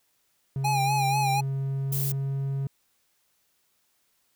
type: tone with pitch glide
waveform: triangle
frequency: 135.8 to 136.98 Hz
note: C#3 to C#3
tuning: -35 to -20 cents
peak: -24 dBFS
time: 0.56-2.67 s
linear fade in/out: 2 ms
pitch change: +15 cents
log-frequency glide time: 1.48-2.39 s
type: tone with vibrato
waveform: square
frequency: 820 Hz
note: G#5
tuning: 22 cents flat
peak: -24 dBFS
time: 0.64-1.41 s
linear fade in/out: 10 ms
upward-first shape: sine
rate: 4.1 Hz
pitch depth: 65 cents each way
type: noise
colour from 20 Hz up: violet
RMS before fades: -31 dBFS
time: 1.92-2.12 s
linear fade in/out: 5 ms
effects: white hiss -70 dBFS RMS until 4.35 s